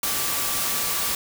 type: tone in noise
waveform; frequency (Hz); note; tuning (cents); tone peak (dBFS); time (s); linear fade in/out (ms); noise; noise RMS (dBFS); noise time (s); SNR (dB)
sine; 1162; D6; -19; -36; 0.03-1.15; 2; white; -25; 0.03-1.15; -14
effects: none